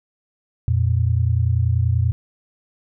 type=tone pair together; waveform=sine; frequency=87.31 / 117.63 Hz; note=F2 / A#2; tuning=0 / +16 cents; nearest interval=perfect fourth; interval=516 cents; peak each=-18 / -18 dBFS; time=0.68-2.12 s; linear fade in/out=0 ms; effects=none